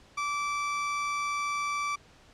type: tone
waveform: 30% pulse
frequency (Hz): 1162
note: D6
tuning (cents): -19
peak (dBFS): -26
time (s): 0.17-1.96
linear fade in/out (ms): 10
effects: pink hiss -57 dBFS RMS until 2.33 s + low-pass 6000 Hz 12 dB/octave